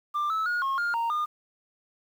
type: tone with pitch steps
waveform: sine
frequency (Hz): 1187 / 1304 / 1439 / 1082 / 1410 / 927 / 1215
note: D6 / E6 / F#6 / C#6 / F6 / A#5 / D#6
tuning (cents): +18 / -19 / -49 / -42 / +16 / -10 / -42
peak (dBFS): -22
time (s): 0.14-1.26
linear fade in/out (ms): 20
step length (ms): 160
effects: tanh soft clip ceiling -24 dBFS + 9-bit